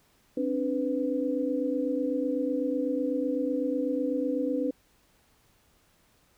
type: tone cluster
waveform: sine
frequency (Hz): 265.7 / 293.7 / 498.5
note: C4 / D4 / B4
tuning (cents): +27 / 0 / +16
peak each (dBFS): -30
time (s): 0.37-4.71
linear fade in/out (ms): 5
effects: pink hiss -65 dBFS RMS until 6.37 s